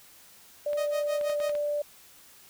sine tone, 587.3 Hz, D5, in tune, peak -26 dBFS, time 0.66-1.82 s, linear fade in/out 5 ms
clicks, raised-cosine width 0.3 ms, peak -26 dBFS, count 6, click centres 0.732 / 1.212 / 1.298 / 1.402 / 1.495 / 1.552 s
sawtooth tone with tremolo, 622.3 Hz, D#5, in tune, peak -28 dBFS, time 0.77-1.56 s, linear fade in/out 5 ms, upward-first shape sine, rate 6.2 Hz, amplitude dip 100%
effects white hiss -54 dBFS RMS until 2.49 s

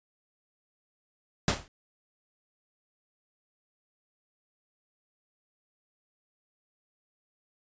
pink noise with exponential decay, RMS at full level -21 dBFS, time 1.48-1.68 s, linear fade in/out 2 ms, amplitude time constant 43 ms, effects resampled to 16000 Hz

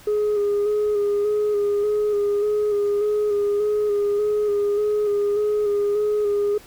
sine tone with vibrato, 414.6 Hz, G#4, 3 cents flat, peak -16 dBFS, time 0.07-6.58 s, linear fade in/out 5 ms, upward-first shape square, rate 1.7 Hz, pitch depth 23 cents each way, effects tanh soft clip ceiling -16 dBFS + pink hiss -47 dBFS RMS until 6.66 s

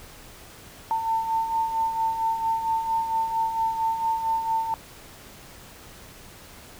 sine beating tone pair, 896 / 900.4 Hz, A5 / A5, +31 / +40 cents, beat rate 4.4 Hz, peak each -31 / -23 dBFS, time 0.91-4.74 s, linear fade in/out 0 ms, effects pink hiss -46 dBFS RMS until 6.79 s

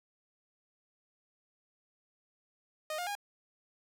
sawtooth tone with pitch steps, 618 / 709.9 / 815.5 Hz, D#5 / F5 / G#5, -12 / +28 / -32 cents, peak -31 dBFS, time 2.9-3.152 s, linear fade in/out 2 ms, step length 84 ms, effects none

